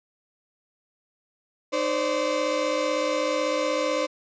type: tone cluster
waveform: 35% pulse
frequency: 306.4 / 519 / 575 Hz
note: D#4 / C5 / D5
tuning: -27 / -14 / -37 cents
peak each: -29 / -24 / -26 dBFS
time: 1.72-4.07 s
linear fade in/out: 20 ms
effects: resampled to 16000 Hz